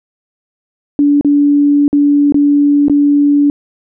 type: tone with dropouts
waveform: sine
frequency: 288.3 Hz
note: D4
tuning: 32 cents flat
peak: -6 dBFS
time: 0.99-3.5 s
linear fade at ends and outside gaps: 1 ms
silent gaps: 1.211-1.247 / 1.88-1.929 / 2.323-2.344 / 2.883-2.897 s
effects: none